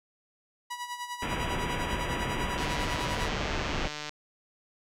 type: tone with tremolo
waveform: sawtooth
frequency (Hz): 974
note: B5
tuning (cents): -24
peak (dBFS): -29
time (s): 0.7-3.29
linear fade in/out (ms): 10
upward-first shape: sine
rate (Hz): 10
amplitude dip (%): 65
type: low-pass noise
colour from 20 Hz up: pink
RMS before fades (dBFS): -32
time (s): 1.22-3.88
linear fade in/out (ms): 5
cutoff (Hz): 3300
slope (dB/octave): 96
type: click train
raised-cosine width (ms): 0.2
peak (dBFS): -19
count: 228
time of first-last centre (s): 2.58-4.093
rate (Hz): 150
effects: low-pass 12000 Hz 12 dB/octave